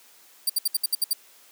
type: tone bursts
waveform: 5% pulse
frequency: 4699 Hz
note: D8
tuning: in tune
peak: -13 dBFS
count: 8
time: 0.47-1.133 s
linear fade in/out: 5 ms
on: 26 ms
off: 65 ms
effects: white hiss -54 dBFS RMS until 1.51 s + high-pass 300 Hz 12 dB/octave